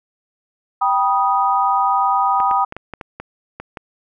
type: chord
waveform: sine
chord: G augmented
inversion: none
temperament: equal with one note detuned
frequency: 784 / 973 / 1244.5 Hz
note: G5 / B5 / D#6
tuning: 0 / -26 / 0 cents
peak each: -18 dBFS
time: 0.81-2.65 s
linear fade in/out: 10 ms
type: clicks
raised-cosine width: 0.5 ms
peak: -15 dBFS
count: 9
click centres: 2.402 / 2.512 / 2.724 / 2.766 / 2.937 / 3.012 / 3.2 / 3.6 / 3.772 s
effects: none